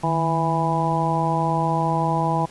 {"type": "harmonic tone with a mistuned harmonic", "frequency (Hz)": 164.81, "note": "E3", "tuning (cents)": 0, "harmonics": [1, 2, 3, 4, 5, 6], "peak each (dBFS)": [-23, -29, -31, -28, -24, -25], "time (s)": [0.03, 2.46], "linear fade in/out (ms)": 10, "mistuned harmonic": 1, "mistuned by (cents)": -79, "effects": ["pink hiss -46 dBFS RMS until 2.5 s", "resampled to 24000 Hz"]}